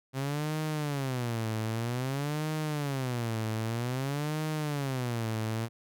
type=tone with vibrato; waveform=sawtooth; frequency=130.81 Hz; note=C3; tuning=in tune; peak=-26 dBFS; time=0.13-5.69 s; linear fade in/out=50 ms; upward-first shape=sine; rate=0.52 Hz; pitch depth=300 cents each way; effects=none